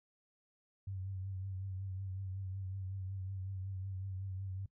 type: tone with vibrato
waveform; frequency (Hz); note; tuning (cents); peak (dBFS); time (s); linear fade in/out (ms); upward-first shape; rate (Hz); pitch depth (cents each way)
sine; 95.4; G2; -47; -39; 0.87-4.66; 5; triangle; 5.4; 52
effects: noise-tail reverb RT60 0.1 s tail -19 dB re dry